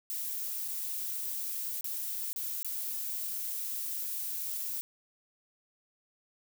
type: noise with dropouts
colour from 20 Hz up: violet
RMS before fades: -36 dBFS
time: 0.1-4.81 s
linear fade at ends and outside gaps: 0 ms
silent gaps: 0.678-0.683 / 1.809-1.843 / 2.33-2.361 / 2.63-2.646 s
effects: none